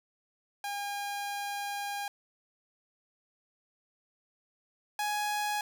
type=tone pair in turn; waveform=sawtooth; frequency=810 / 834.2 Hz; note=G#5 / G#5; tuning=-43 / +7 cents; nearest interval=minor second; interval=50 cents; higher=second; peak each=-30 / -26 dBFS; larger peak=second; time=0.64-2.08 / 4.99-5.61 s; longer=first; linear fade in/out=2 ms; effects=none